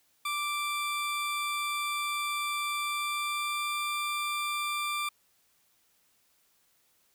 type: tone with pitch glide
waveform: 20% pulse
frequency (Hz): 1174.7 to 1182.2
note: D6 to D6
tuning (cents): 0 to +11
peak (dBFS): -25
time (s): 0.25-5.09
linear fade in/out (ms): 5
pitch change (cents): +11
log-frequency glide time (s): 2.78-3.79
effects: white hiss -69 dBFS RMS until 7.14 s